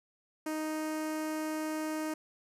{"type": "tone with notch filter", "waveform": "sawtooth", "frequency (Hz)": 311.1, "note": "D#4", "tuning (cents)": 0, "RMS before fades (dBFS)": -35, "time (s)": [0.46, 2.14], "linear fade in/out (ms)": 5, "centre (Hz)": 3600, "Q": 1.4, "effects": ["resampled to 32000 Hz", "11-bit"]}